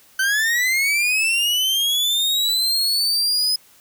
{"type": "linear sweep", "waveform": "40% pulse", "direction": "up", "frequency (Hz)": [1523, 5070], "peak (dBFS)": -16, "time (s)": [0.19, 3.56], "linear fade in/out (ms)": 5, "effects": ["white hiss -52 dBFS RMS until 3.8 s"]}